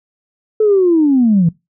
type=linear sweep; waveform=sine; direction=down; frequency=440 to 158.6 Hz; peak=-7 dBFS; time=0.6-1.49 s; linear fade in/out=5 ms; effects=noise-tail reverb RT60 0.2 s tail -21 dB re dry + tanh soft clip ceiling -3 dBFS